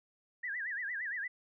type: tone with vibrato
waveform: sine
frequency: 1788 Hz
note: A6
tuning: 27 cents sharp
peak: -35 dBFS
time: 0.43-1.28 s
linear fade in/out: 10 ms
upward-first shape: sine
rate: 8.7 Hz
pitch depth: 200 cents each way
effects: none